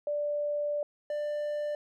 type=tone pair in turn; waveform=sine / triangle; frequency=587.3 / 592.4 Hz; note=D5 / D5; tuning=0 / +15 cents; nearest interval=unison; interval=15 cents; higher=second; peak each=-28 dBFS; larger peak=neither; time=0.07-0.83 / 1.1-1.75 s; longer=first; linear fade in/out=2 ms; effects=none